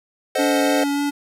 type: chord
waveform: square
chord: A diminished seventh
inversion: none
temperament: equal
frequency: 440 / 523.3 / 622.3 / 740 Hz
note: A4 / C5 / Eb5 / Gb5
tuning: 0 / 0 / 0 / 0 cents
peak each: -28 / -23 / -24 / -26 dBFS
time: 0.35-0.84 s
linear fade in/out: 5 ms
type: tone with vibrato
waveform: square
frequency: 285.2 Hz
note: C#4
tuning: 49 cents sharp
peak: -20 dBFS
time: 0.38-1.11 s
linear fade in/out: 20 ms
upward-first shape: sine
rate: 3.4 Hz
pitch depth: 11 cents each way
effects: resampled to 32000 Hz + 8-bit